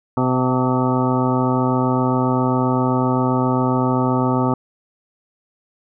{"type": "harmonic tone with a mistuned harmonic", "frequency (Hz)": 127.6, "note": "C3", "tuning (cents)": -43, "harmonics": [1, 2, 3, 4, 5, 6, 7, 9, 10], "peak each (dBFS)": [-21, -19, -25, -27, -28, -30, -24, -27, -30], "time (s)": [0.17, 4.54], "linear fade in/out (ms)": 2, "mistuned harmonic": 5, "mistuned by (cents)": 20, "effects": []}